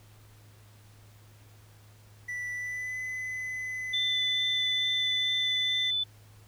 triangle tone with pitch glide, 1969 to 2017 Hz, B6 to B6, -6 to +36 cents, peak -31 dBFS, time 2.28-5.91 s, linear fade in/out 10 ms, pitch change +42 cents, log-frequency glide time 2.53-3.01 s
sine tone with vibrato, 3520 Hz, A7, in tune, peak -26 dBFS, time 3.93-6.04 s, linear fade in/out 10 ms, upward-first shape sine, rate 2.3 Hz, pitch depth 10 cents each way
effects added 105 Hz sine -53 dBFS peak until 6.47 s + pink hiss -60 dBFS RMS until 6.47 s

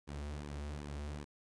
sawtooth tone with flanger, 73 Hz, D2, 10 cents flat, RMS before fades -43 dBFS, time 0.07-1.25 s, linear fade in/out 20 ms, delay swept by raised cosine 1.4 to 7.1 ms, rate 2.6 Hz, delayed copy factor -0.65, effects resampled to 22050 Hz + 12-bit

